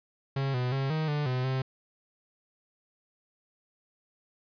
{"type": "tone with pitch steps", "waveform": "45% pulse", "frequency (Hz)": [136.4, 124.9, 135.5, 156.7, 147.8, 127.2, 131.4], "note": ["C#3", "B2", "C#3", "D#3", "D3", "C3", "C3"], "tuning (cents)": [-28, 20, -39, 13, 11, -48, 8], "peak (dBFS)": -27, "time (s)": [0.36, 1.62], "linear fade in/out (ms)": 5, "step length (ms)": 180, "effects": ["resampled to 11025 Hz", "11-bit"]}